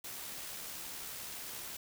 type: noise with amplitude modulation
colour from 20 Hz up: white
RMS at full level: -43 dBFS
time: 0.04-1.77 s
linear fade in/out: 5 ms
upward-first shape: sine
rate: 71.7 Hz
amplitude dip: 25%
effects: none